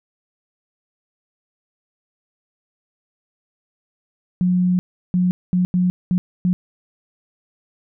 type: tone bursts at uneven times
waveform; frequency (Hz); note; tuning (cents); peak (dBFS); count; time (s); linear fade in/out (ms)
sine; 180.6; F#3; -42; -14; 6; 4.41-4.79 / 5.14-5.31 / 5.53-5.65 / 5.74-5.9 / 6.11-6.18 / 6.45-6.53; 0
effects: none